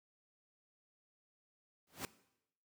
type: noise with exponential growth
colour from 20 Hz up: pink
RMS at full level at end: -38 dBFS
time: 1.87-2.05 s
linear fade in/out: 1 ms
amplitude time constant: 37 ms
effects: noise-tail reverb RT60 0.8 s tail -18 dB re dry + high-pass 100 Hz 12 dB/octave